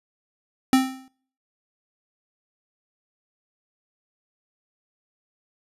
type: tone with exponential decay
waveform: square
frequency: 262 Hz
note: C4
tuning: 2 cents sharp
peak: -12 dBFS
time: 0.73-1.08 s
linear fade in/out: 1 ms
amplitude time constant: 75 ms
effects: noise-tail reverb RT60 0.5 s tail -21 dB re dry + resampled to 32000 Hz